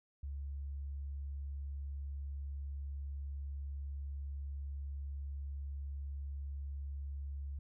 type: tone with vibrato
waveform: sine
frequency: 70 Hz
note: C#2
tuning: 18 cents sharp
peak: -39 dBFS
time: 0.23-7.59 s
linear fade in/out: 5 ms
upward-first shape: triangle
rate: 20 Hz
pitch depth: 12 cents each way
effects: none